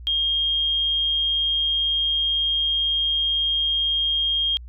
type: tone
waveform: sine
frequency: 3229 Hz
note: G#7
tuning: 49 cents flat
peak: -19 dBFS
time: 0.07-4.57 s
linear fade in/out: 0 ms
effects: added 60 Hz sine -36 dBFS peak until 4.68 s